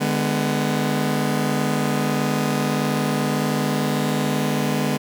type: chord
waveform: sawtooth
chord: G# diminished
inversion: second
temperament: just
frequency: 149.51 / 207.7 / 249.2 Hz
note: D3 / G#3 / B3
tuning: +31 / 0 / +16 cents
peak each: -20 dBFS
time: 0-4.98 s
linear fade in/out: 20 ms
effects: none